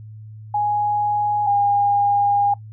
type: tone pair in turn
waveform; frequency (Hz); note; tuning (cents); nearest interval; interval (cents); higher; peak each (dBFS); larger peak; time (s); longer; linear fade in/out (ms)
sine; 830.6 / 811.6; G#5 / G#5; 0 / -40; unison; 40; first; -17 / -14; second; 0.54-1.47 / 1.47-2.54; second; 5
effects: noise-tail reverb RT60 0.1 s tail -20 dB re dry + added 108 Hz sine -35 dBFS peak until 2.72 s